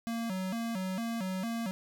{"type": "tone with vibrato", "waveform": "square", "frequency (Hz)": 207.7, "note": "G#3", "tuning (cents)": 0, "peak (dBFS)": -33, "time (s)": [0.07, 1.71], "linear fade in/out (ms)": 0, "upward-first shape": "square", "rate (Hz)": 2.2, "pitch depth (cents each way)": 180, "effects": []}